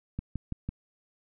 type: click train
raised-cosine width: 5 ms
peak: -20 dBFS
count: 4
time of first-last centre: 0.19-0.69 s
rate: 6 Hz
effects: none